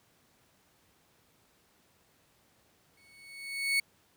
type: tone with exponential growth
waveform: 35% pulse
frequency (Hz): 2216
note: C#7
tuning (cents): -1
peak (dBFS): -22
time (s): 2.97-3.8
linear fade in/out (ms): 5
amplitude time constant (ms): 180
effects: pink hiss -67 dBFS RMS until 4.16 s + high-pass 80 Hz 12 dB/octave